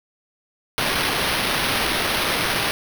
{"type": "noise with sample-and-hold", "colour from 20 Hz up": "white", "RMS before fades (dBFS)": -22, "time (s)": [0.78, 2.71], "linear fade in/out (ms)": 0, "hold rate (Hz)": 7350, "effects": []}